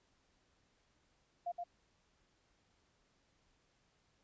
sine tone with echo, 698.5 Hz, F5, in tune, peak -36 dBFS, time 1.46-1.52 s, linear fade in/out 10 ms, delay 120 ms, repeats 1, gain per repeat -3 dB, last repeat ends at 1.64 s, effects pink hiss -75 dBFS RMS until 4.23 s + resampled to 16000 Hz

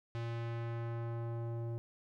square tone with low-pass filter sweep, 116.54 Hz, A#2, in tune, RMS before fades -39 dBFS, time 0.15-1.78 s, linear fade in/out 0 ms, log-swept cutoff 3900 to 560 Hz, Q 0.86, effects 13-bit

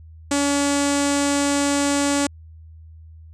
sawtooth tone with low-pass filter, 283.9 Hz, C#4, 41 cents sharp, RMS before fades -20 dBFS, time 0.31-2.27 s, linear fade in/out 5 ms, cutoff 7900 Hz, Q 4.4, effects added 80 Hz sine -40 dBFS peak until 3.33 s

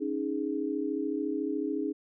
sine chord, C# suspended second, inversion none, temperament equal, 277.2 / 311.1 / 415.3 Hz, C#4 / D#4 / G#4, 0 / 0 / 0 cents, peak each -33 / -32 / -34 dBFS, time 0-1.93 s, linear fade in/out 20 ms, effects none

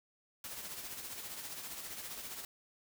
white noise with tremolo, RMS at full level -43 dBFS, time 0.44-2.45 s, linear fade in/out 2 ms, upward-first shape sine, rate 15 Hz, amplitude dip 45%, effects none

